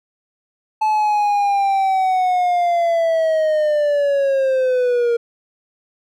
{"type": "linear sweep", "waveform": "triangle", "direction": "down", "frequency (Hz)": [868, 466.2], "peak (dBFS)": -12, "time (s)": [0.81, 5.17], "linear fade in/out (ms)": 10, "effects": []}